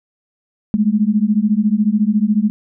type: beating tone pair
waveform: sine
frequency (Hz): 204.3 / 218.3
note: G#3 / A3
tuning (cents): -28 / -13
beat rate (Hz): 14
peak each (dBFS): -15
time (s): 0.74-2.5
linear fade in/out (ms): 0
effects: none